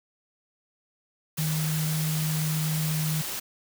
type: tone in noise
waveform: sine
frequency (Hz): 156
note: D#3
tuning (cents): +5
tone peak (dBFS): -25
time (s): 1.38-3.22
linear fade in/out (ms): 10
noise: white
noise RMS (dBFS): -33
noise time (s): 1.37-3.4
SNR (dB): +5
effects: none